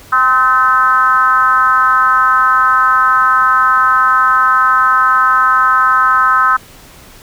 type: tone with frequency modulation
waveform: sine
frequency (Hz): 1284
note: E6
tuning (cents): -46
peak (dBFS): -7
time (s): 0.12-6.57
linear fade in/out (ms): 10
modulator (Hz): 246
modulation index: 1
effects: pink hiss -39 dBFS RMS until 7.22 s